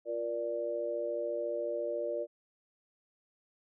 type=chord; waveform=sine; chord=Bb major; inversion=second; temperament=equal with one note detuned; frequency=349.2 / 473.2 / 587.3 Hz; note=F4 / Bb4 / D5; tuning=0 / +26 / 0 cents; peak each=-40 / -37 / -34 dBFS; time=0.05-2.27 s; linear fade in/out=50 ms; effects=none